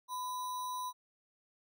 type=tone with sample-and-hold; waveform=sine; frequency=1003 Hz; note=B5; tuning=26 cents sharp; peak=-36 dBFS; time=0.08-0.93 s; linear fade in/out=50 ms; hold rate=4900 Hz; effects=none